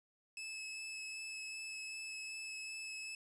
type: tone with vibrato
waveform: sawtooth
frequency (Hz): 2600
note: E7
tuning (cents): -24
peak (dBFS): -40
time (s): 0.37-3.15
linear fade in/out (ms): 2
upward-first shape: sine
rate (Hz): 2.6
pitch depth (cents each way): 11
effects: resampled to 24000 Hz + 11-bit